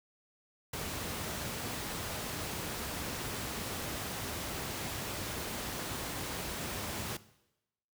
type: noise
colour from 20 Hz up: pink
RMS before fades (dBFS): -38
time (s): 0.73-7.17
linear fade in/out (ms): 5
effects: noise-tail reverb RT60 0.9 s tail -18 dB re dry + high-pass 60 Hz 12 dB/octave